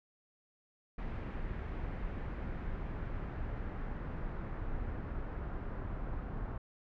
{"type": "noise with low-pass filter sweep", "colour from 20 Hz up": "brown", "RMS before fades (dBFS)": -39, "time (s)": [0.98, 6.58], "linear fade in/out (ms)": 5, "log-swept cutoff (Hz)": [2100, 1400], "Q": 1.4, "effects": []}